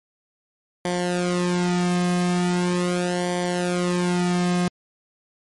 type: tone with flanger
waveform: sawtooth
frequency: 177.8 Hz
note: F3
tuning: 31 cents sharp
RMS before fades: -22 dBFS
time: 0.85-4.68 s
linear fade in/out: 2 ms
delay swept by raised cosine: 0.75 to 2.15 ms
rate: 0.4 Hz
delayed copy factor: -1
effects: MP3 48 kbps

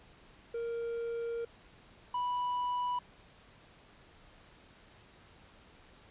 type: tone pair in turn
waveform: triangle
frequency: 466 / 984.6 Hz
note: A#4 / B5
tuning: -1 / -6 cents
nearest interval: octave + minor second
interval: 1295 cents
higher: second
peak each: -32 / -29 dBFS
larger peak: second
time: 0.54-1.45 / 2.14-2.99 s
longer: first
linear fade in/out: 5 ms
effects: pink hiss -59 dBFS RMS until 6.1 s + resampled to 8000 Hz

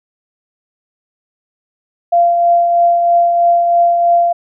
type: tone with tremolo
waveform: sine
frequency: 690 Hz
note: F5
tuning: 21 cents flat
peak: -6 dBFS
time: 2.12-4.33 s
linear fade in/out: 10 ms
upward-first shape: triangle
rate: 3.1 Hz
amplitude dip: 40%
effects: none

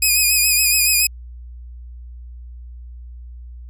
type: tone with vibrato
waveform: 5% pulse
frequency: 2489 Hz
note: D#7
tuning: in tune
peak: -4 dBFS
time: 0.02-1.07 s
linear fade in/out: 5 ms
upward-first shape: sine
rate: 7.1 Hz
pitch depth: 48 cents each way
effects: added 60 Hz sine -33 dBFS peak until 3.69 s + resampled to 32000 Hz

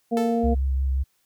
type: harmonic tone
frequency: 232.3 Hz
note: A#3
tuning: 6 cents flat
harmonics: 1 / 2 / 3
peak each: -22 / -25 / -27 dBFS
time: 0.11-0.55 s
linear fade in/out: 20 ms
type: tone with exponential decay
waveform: sawtooth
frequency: 440 Hz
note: A4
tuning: in tune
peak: -23 dBFS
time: 0.17-0.59 s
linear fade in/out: 1 ms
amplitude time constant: 91 ms
type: tone with vibrato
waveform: sine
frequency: 66.7 Hz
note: C2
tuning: 34 cents sharp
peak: -20 dBFS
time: 0.43-1.04 s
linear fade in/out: 20 ms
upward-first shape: sine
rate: 5.6 Hz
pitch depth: 20 cents each way
effects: white hiss -68 dBFS RMS until 1.25 s

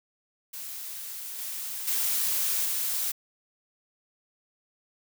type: noise with level steps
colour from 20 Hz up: blue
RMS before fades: -38 / -35 / -27 / -29 dBFS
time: 0.53-3.12 s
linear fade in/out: 10 ms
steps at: 1.38 / 1.87 / 2.65 s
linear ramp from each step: 10 ms
effects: none

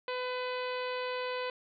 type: harmonic tone with a mistuned harmonic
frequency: 502 Hz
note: B4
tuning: 28 cents sharp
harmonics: 1 / 2 / 3 / 4 / 5 / 6 / 7 / 8 / 9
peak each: -35 / -39 / -44 / -45 / -44 / -48 / -51 / -49 / -53 dBFS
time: 0.08-1.5 s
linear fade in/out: 2 ms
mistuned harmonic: 7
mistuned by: -19 cents
effects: none

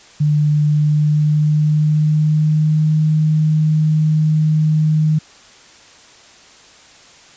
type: tone with pitch glide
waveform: sine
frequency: 149.4 to 154.94 Hz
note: D3 to D#3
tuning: +30 to -7 cents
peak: -11 dBFS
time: 0.2-5.19 s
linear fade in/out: 10 ms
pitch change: +63 cents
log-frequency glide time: 0.62-2.96 s
effects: white hiss -44 dBFS RMS until 7.36 s + resampled to 16000 Hz

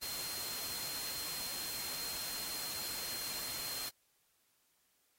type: tone in noise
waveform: sine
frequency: 4186 Hz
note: C8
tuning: in tune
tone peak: -44 dBFS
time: 0.01-3.9 s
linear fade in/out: 20 ms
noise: white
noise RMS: -42 dBFS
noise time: 0.01-3.9 s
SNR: -5 dB
effects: white hiss -75 dBFS RMS until 5.18 s + AAC 48 kbps

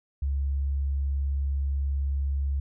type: tone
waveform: sine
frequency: 69.3 Hz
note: C#2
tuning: in tune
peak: -24 dBFS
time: 0.22-2.6 s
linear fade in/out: 5 ms
effects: none

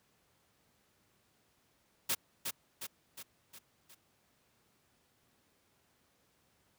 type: noise with echo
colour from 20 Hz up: white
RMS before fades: -32 dBFS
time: 2.09-2.15 s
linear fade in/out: 10 ms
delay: 360 ms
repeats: 5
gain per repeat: -5 dB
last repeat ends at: 3.95 s
effects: pink hiss -72 dBFS RMS until 6.78 s + high-pass 80 Hz 12 dB/octave

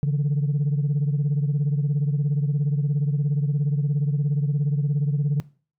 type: beating tone pair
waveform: sine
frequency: 142.5 / 159.5 Hz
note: C#3 / D#3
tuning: +48 / +43 cents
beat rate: 17 Hz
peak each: -18 / -25 dBFS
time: 0.03-5.4 s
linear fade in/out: 0 ms
effects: noise-tail reverb RT60 0.4 s tail -21 dB re dry + tanh soft clip ceiling -16 dBFS

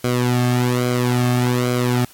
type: tone with flanger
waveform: sawtooth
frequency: 123.47 Hz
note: B2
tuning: in tune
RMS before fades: -18 dBFS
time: 0.04-2.05 s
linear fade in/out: 5 ms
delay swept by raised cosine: 1.1 to 2.09 ms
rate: 1.2 Hz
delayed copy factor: -0.8
effects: white hiss -47 dBFS RMS until 2.13 s + AAC 64 kbps

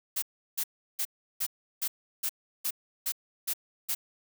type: noise bursts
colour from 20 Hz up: blue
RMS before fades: -30 dBFS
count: 10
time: 0.16-3.95 s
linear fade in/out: 10 ms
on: 64 ms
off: 350 ms
effects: none

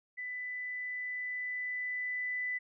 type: tone with level ramp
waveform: sine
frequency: 1994 Hz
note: B6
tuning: 16 cents sharp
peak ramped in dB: -37 to -32 dBFS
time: 0.17-2.59 s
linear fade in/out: 20 ms
effects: none

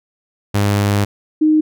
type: tone pair in turn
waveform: sawtooth / sine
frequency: 101.7 / 309.1 Hz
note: G#2 / D#4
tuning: -36 / -11 cents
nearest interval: octave + perfect fifth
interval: 1925 cents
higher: second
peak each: -9 dBFS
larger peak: neither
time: 0.54-1.05 / 1.41-1.61 s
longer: first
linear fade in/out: 10 ms
effects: none

